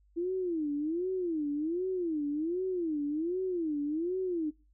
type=tone with vibrato; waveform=sine; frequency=329.6 Hz; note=E4; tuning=in tune; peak=-29 dBFS; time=0.16-4.51 s; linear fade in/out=20 ms; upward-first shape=sine; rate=1.3 Hz; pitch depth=230 cents each way; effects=noise-tail reverb RT60 0.3 s tail -24 dB re dry + added 50 Hz sine -62 dBFS peak until 4.73 s